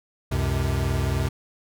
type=tone cluster; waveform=square; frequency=68.3 / 91.6 / 129.8 Hz; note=C#2 / F#2 / C3; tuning=-25 / -17 / -13 cents; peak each=-27 dBFS; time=0.31-1.29 s; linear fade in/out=10 ms; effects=none